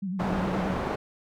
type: tone with vibrato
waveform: sine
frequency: 187.6 Hz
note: F#3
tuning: 24 cents sharp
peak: -28 dBFS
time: 0.02-0.74 s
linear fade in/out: 10 ms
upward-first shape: sine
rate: 9.6 Hz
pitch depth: 99 cents each way
type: low-pass noise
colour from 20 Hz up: white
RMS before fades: -30 dBFS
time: 0.19-0.96 s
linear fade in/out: 10 ms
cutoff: 820 Hz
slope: 12 dB/octave
effects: none